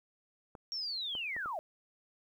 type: clicks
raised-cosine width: 1 ms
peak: -33 dBFS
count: 4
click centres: 0.552 / 1.152 / 1.365 / 1.459 s
type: linear sweep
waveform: sine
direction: down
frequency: 5600 to 587.3 Hz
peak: -35 dBFS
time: 0.72-1.59 s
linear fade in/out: 0 ms
effects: 11-bit